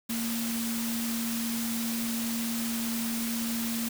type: tone in noise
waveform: sine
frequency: 230.5 Hz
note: A#3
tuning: 19 cents flat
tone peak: -30 dBFS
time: 0.09-3.89 s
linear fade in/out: 10 ms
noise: white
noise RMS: -35 dBFS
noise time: 0.09-3.89 s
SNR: +2 dB
effects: none